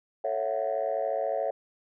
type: chord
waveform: sine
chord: F# minor seventh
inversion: first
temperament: just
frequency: 444 / 555 / 666 / 740 Hz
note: A4 / C#5 / E5 / F#5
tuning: +16 / +2 / +18 / 0 cents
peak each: -34 / -29 / -30 / -33 dBFS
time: 0.24-1.51 s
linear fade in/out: 5 ms
effects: tanh soft clip ceiling -19 dBFS